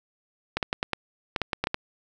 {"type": "clicks", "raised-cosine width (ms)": 0.3, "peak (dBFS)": -9, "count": 11, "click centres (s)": [0.57, 0.628, 0.729, 0.829, 0.933, 1.362, 1.417, 1.532, 1.64, 1.671, 1.744], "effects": []}